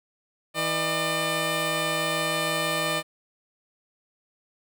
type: tone pair together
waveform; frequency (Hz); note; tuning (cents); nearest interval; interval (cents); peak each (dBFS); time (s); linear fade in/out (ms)
10% pulse; 161.6 / 600.3; E3 / D5; -34 / +38; octave + major seventh; 2272; -22 / -17; 0.54-3.03; 50
effects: none